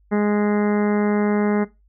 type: harmonic tone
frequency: 207.7 Hz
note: G#3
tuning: in tune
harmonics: 1 / 2 / 3 / 4 / 5 / 6 / 7 / 8 / 9 / 10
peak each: -18 / -22 / -30 / -30 / -36 / -36 / -37 / -38 / -39 / -39 dBFS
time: 0.11-1.65 s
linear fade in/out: 20 ms
effects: noise-tail reverb RT60 0.2 s tail -17 dB re dry + added 50 Hz sine -54 dBFS peak until 1.88 s